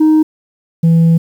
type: tone pair in turn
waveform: sine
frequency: 311.4 / 165.35 Hz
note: D#4 / E3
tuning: +2 / +6 cents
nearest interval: major seventh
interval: 1096 cents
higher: first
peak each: -3 dBFS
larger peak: neither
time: 0-0.23 / 0.83-1.18 s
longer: second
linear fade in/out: 10 ms
effects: tanh soft clip ceiling -5 dBFS + 7-bit